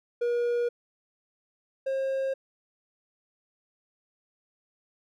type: tone pair in turn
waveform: triangle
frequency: 478.5 / 535.8 Hz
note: A#4 / C5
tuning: +45 / +41 cents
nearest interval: major second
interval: 196 cents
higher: second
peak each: -22 / -24 dBFS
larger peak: first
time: 0.21-0.69 / 1.86-2.34 s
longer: neither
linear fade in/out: 10 ms
effects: none